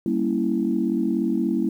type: chord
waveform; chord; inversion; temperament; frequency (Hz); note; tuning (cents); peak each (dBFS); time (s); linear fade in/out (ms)
sine; G diminished seventh; none; equal; 196 / 233.1 / 277.2 / 329.6; G3 / Bb3 / Db4 / Fb4; 0 / 0 / 0 / 0; -26 / -24 / -27 / -24; 0.06-1.69; 2
effects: tanh soft clip ceiling -9 dBFS + 9-bit